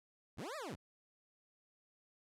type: linear two-way sweep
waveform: 20% pulse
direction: up then down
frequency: 46.25 to 655 to 46.25 Hz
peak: -38 dBFS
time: 0.37-0.76 s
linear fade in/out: 20 ms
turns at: 0.56 s
effects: low-pass 11000 Hz 12 dB/octave